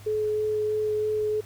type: tone with vibrato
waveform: sine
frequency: 426.9 Hz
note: G#4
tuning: 48 cents sharp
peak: -23 dBFS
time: 0.06-1.41 s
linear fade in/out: 10 ms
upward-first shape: sine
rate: 3.1 Hz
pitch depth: 8 cents each way
effects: added 103 Hz sine -44 dBFS peak until 1.45 s + pink hiss -51 dBFS RMS until 1.45 s